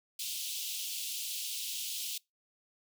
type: high-pass noise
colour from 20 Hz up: pink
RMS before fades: -38 dBFS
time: 0.19-2.18 s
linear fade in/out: 5 ms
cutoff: 2800 Hz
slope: 48 dB/octave
effects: noise-tail reverb RT60 0.2 s tail -25 dB re dry